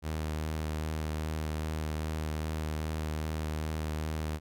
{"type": "tone with vibrato", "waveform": "sawtooth", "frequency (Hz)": 77.78, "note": "D#2", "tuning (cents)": 0, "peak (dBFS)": -28, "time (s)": [0.02, 4.4], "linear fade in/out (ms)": 50, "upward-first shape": "sine", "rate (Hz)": 2.5, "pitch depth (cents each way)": 15, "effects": []}